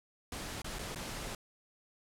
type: noise with dropouts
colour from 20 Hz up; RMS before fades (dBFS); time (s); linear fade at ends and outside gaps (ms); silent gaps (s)
pink; -41; 0.32-1.35; 2; 0.619-0.644 / 0.787-0.791 / 0.948-0.958
effects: low-pass 11000 Hz 12 dB/octave